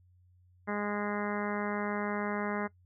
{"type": "harmonic tone", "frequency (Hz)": 206.4, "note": "G#3", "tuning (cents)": -10, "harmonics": [1, 2, 3, 4, 5, 6, 7, 8, 9, 10], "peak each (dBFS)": [-35, -38, -40, -41, -42, -43, -43, -44, -45, -45], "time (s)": [0.67, 2.68], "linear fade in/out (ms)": 20, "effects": ["noise-tail reverb RT60 0.1 s tail -19 dB re dry", "added 90 Hz sine -60 dBFS peak until 2.85 s"]}